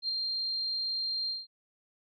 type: tone with ADSR envelope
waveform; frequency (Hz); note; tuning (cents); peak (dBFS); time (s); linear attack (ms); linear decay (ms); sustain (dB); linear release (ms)
sine; 4186; C8; 0; -27; 0.02-1.47; 68; 6; -3; 180
effects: none